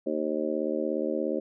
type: harmonic tone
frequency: 77 Hz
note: D#2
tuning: 17 cents flat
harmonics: 3 / 4 / 5 / 6 / 7 / 8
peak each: -34 / -32 / -32 / -41 / -31 / -37 dBFS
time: 0.06-1.4 s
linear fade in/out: 10 ms
effects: none